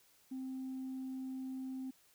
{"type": "tone", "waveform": "sine", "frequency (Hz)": 261.6, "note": "C4", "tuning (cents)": 0, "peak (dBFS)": -38, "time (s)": [0.31, 1.91], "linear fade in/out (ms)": 10, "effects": ["tanh soft clip ceiling -37 dBFS", "white hiss -68 dBFS RMS until 2.14 s"]}